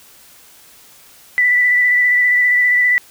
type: tone with vibrato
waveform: sine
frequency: 1975.5 Hz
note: B6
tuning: in tune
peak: -10 dBFS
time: 1.38-2.98 s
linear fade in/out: 0 ms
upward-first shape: square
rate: 15 Hz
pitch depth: 15 cents each way
effects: white hiss -45 dBFS RMS until 3.1 s